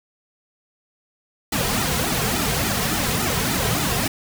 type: noise with flanger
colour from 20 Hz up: pink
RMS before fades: -22 dBFS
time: 1.52-4.08 s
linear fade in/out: 5 ms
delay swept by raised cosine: 1.8 to 3.5 ms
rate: 3.5 Hz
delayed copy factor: -1
effects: none